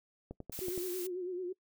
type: click train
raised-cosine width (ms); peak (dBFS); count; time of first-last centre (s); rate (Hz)
2; -29; 6; 0.31-0.777; 10.7
type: noise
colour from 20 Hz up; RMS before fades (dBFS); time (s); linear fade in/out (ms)
blue; -43; 0.52-1.07; 5
type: tone with vibrato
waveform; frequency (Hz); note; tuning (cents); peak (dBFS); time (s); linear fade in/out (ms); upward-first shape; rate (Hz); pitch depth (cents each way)
sine; 362.6; F#4; -35; -35; 0.61-1.53; 10; sine; 9.1; 60
effects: noise-tail reverb RT60 0.1 s tail -23 dB re dry